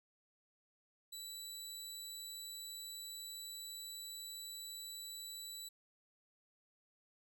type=tone; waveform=20% pulse; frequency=3951 Hz; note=B7; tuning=in tune; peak=-40 dBFS; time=1.12-5.69 s; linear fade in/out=10 ms; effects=none